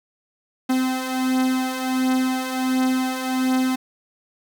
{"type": "beating tone pair", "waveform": "45% pulse", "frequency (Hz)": [257.3, 258.7], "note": ["C4", "C4"], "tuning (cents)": [-29, -19], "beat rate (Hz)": 1.4, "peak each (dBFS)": [-25, -21], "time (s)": [0.69, 3.76], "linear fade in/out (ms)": 10, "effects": ["9-bit"]}